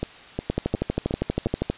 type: two click trains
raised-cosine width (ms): 2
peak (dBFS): -9 / -12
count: 16 / 5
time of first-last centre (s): 0.5-1.7 / 0.03-1.469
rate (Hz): 12.5 / 2.78
effects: white hiss -45 dBFS RMS until 1.77 s + resampled to 8000 Hz